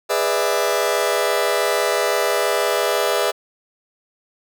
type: chord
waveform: sawtooth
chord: E dominant seventh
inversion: first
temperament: just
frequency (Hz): 412 / 494.4 / 593.3 / 659.3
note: G#4 / B4 / D5 / E5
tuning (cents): -14 / +2 / +18 / 0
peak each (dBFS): -19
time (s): 0.09-3.32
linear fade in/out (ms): 20
effects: none